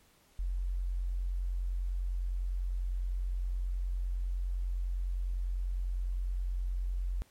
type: tone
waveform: sine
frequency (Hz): 44.92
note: F1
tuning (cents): +50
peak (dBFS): -30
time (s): 0.39-7.22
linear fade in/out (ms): 0
effects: pink hiss -65 dBFS RMS until 7.3 s + MP3 64 kbps